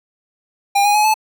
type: tone with pitch steps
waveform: square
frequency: 803 / 823.7 / 844.9 / 866.6 Hz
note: G5 / G#5 / G#5 / A5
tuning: +41 / -14 / +30 / -27 cents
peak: -12 dBFS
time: 0.75-1.142 s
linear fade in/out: 10 ms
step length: 98 ms
effects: none